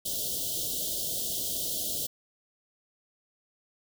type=band-stop noise; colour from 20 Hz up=white; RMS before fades=-32 dBFS; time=0.05-2.07 s; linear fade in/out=10 ms; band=700 to 3000 Hz; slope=96 dB/octave; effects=none